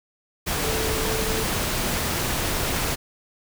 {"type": "tone in noise", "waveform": "sine", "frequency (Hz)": 440.9, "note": "A4", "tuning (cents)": 4, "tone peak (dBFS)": -28, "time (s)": [0.63, 1.44], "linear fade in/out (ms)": 20, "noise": "pink", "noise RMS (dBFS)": -25, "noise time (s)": [0.46, 2.96], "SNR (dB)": -6, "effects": []}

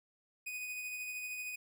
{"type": "tone with tremolo", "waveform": "45% pulse", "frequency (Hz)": 2489, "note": "D#7", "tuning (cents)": 0, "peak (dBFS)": -38, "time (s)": [0.46, 1.56], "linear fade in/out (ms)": 10, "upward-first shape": "sine", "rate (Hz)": 13, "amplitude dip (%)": 30, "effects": []}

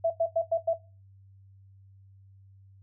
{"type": "tone bursts", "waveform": "sine", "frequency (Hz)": 662, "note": "E5", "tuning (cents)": 7, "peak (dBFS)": -21, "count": 5, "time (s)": [0.04, 0.737], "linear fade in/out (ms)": 10, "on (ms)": 65, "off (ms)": 93, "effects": ["noise-tail reverb RT60 0.3 s tail -18 dB re dry", "added 97 Hz sine -52 dBFS peak until 2.82 s"]}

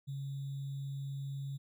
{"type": "tone with sample-and-hold", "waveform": "sine", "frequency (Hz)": 138, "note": "C#3", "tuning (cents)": -7, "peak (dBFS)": -37, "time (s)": [0.07, 1.58], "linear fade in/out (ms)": 20, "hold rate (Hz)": 3675, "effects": []}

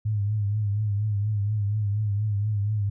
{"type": "tone with vibrato", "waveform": "sine", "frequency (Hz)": 104.1, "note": "G#2", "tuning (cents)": 5, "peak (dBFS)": -22, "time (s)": [0.05, 2.9], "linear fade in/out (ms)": 10, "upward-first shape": "triangle", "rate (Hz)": 4.2, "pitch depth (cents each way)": 79, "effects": []}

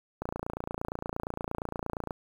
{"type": "click train", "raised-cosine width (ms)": 1, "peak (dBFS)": -19, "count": 55, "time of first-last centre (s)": [0.22, 2.108], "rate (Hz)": 28.6, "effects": ["8-bit"]}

